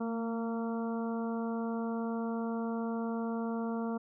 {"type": "harmonic tone with a mistuned harmonic", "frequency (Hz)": 229.8, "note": "A#3", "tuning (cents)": -25, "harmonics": [1, 2, 3, 4, 5, 6], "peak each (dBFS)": [-33, -39, -43, -45, -47, -49], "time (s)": [0, 3.98], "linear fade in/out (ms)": 10, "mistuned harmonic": 1, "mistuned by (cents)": -22, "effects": []}